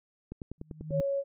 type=click train; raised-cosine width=3 ms; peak=-26 dBFS; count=8; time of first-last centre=0.32-1.006 s; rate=10.2 Hz
type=tone with exponential growth; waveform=sine; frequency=155.2 Hz; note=D#3; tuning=4 cents flat; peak=-26 dBFS; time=0.58-1 s; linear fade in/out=0 ms; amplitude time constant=90 ms
type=tone; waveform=sine; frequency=555 Hz; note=C#5; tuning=2 cents sharp; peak=-27 dBFS; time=0.9-1.24 s; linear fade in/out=50 ms
effects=none